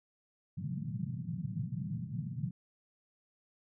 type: band-pass noise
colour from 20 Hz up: white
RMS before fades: -38 dBFS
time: 0.57-2.51 s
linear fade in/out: 5 ms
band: 110 to 190 Hz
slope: 48 dB/octave
effects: none